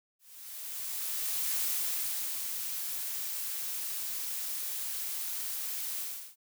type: noise with ADSR envelope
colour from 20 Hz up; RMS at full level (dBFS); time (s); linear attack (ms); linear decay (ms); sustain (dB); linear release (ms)
blue; -31; 0.19-6.36; 1400; 810; -5; 360
effects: none